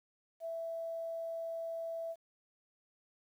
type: tone with quantisation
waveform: sine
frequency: 661 Hz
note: E5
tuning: 5 cents sharp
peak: -37 dBFS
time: 0.4-2.16 s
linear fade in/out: 50 ms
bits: 11
effects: none